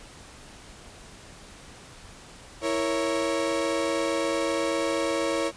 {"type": "chord", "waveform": "35% pulse", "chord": "A# diminished", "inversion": "second", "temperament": "equal", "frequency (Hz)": [329.6, 466.2, 554.4], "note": ["E4", "A#4", "C#5"], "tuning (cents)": [0, 0, 0], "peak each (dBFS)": [-27, -29, -26], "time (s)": [2.61, 5.52], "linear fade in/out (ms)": 50, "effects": ["pink hiss -47 dBFS RMS until 5.56 s", "resampled to 22050 Hz"]}